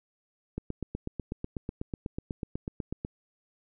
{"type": "click train", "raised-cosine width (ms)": 3, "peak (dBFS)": -20, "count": 21, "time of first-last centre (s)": [0.58, 3.049], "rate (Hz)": 8.1, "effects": []}